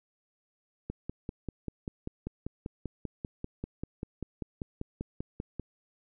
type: click train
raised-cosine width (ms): 3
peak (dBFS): -22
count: 25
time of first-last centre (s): 0.9-5.597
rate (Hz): 5.11
effects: none